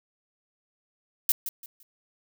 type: noise with echo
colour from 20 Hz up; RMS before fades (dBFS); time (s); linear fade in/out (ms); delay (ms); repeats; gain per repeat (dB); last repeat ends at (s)
violet; -21; 1.29-1.32; 2; 170; 3; -11; 1.83
effects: none

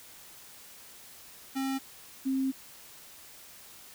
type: tone pair in turn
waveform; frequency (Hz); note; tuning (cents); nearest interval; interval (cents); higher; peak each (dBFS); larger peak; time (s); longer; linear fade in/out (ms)
square / sine; 268.1 / 266.2; C4 / C4; +42 / +30; unison; 12; first; -30 / -26; second; 1.55-1.79 / 2.25-2.52; second; 20
effects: white hiss -51 dBFS RMS until 3.94 s

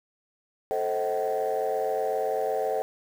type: chord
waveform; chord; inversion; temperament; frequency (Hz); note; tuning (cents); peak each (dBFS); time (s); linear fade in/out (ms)
sine; A diminished seventh; none; just; 440 / 528 / 633.6 / 760.3; A4 / C5 / Eb5 / Gb5; 0 / +16 / +31 / +47; -28 / -29 / -30 / -29; 0.71-2.82; 0
effects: tanh soft clip ceiling -19 dBFS + 8-bit

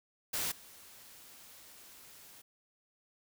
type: noise with level steps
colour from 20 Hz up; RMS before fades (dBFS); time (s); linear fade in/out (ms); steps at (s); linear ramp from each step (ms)
white; -35 / -55; 0.33-2.42; 10; 0.51; 10
effects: none

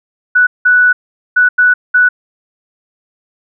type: tone bursts at uneven times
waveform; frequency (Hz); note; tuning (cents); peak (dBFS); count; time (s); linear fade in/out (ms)
sine; 1480; F#6; 0; -5; 5; 0.35-0.47 / 0.65-0.93 / 1.36-1.49 / 1.58-1.74 / 1.94-2.09; 10
effects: none

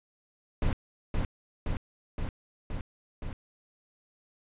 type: noise with echo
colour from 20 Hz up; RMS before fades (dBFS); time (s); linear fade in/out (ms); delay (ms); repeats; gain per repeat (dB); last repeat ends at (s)
brown; -26; 0.62-0.73; 2; 520; 5; -2; 3.33
effects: resampled to 8000 Hz

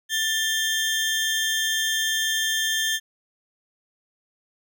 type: tone pair together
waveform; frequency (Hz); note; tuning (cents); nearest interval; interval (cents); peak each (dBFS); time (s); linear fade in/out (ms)
30% pulse; 1769 / 3187; A6 / G7; +9 / +28; minor seventh; 1019; -22; 0.09-3; 50
effects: none

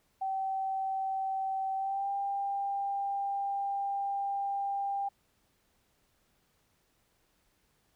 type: tone with pitch glide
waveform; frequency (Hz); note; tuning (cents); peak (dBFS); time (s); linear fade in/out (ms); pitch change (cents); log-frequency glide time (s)
sine; 770 to 795.8; G5 to G5; -31 to +26; -30; 0.21-5.09; 10; +57; 1.75-2.1
effects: pink hiss -72 dBFS RMS until 7.95 s

